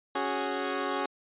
15% pulse chord, C# suspended fourth, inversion none, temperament equal, 277.2 / 370 / 415.3 Hz, C#4 / F#4 / G#4, 0 / 0 / 0 cents, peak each -27 dBFS, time 0.15-1.06 s, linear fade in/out 5 ms, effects resampled to 8000 Hz

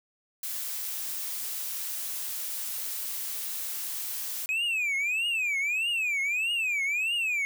blue noise, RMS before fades -34 dBFS, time 0.43-4.46 s, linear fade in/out 2 ms
triangle tone with vibrato, 2489 Hz, D#7, in tune, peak -24 dBFS, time 4.49-7.45 s, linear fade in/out 0 ms, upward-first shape triangle, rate 1.6 Hz, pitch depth 260 cents each way
effects none

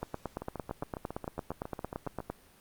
two click trains, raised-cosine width 1 ms, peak -24 / -20 dBFS, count 14 / 21, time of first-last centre 0.42-2.203 / 0.03-2.3 s, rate 7.29 / 8.81 Hz, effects pink hiss -60 dBFS RMS until 2.6 s + Opus 48 kbps

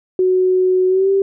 sine tone with pitch glide, 370 to 390.9 Hz, F#4 to G4, 0 to -5 cents, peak -11 dBFS, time 0.19-1.22 s, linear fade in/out 2 ms, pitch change +95 cents, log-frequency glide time 0.88-1.1 s, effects none

